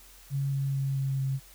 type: tone with pitch steps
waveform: sine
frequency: 138.2 / 137.25 / 136.3 / 135.36 / 134.42 Hz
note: C#3 / C#3 / C#3 / C#3 / C3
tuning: -5 / -17 / -29 / -41 / +47 cents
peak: -26 dBFS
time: 0.3-1.4 s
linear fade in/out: 50 ms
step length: 220 ms
effects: added 44 Hz sine -55 dBFS peak until 1.54 s + white hiss -54 dBFS RMS until 1.54 s